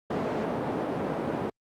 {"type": "band-pass noise", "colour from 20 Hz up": "white", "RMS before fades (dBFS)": -30, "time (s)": [0.1, 1.5], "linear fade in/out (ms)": 5, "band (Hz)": [160, 560], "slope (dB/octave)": 12, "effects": ["Opus 48 kbps"]}